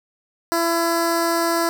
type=tone with notch filter; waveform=10% pulse; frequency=335.6 Hz; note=E4; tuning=31 cents sharp; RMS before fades=-20 dBFS; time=0.52-1.69 s; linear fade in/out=0 ms; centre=2500 Hz; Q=0.99; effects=8-bit